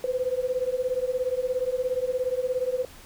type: beating tone pair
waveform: sine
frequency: 498.5 / 515.5 Hz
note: B4 / C5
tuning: +16 / -26 cents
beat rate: 17 Hz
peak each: -27 / -27 dBFS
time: 0.04-2.85 s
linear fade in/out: 2 ms
effects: pink hiss -48 dBFS RMS until 3.05 s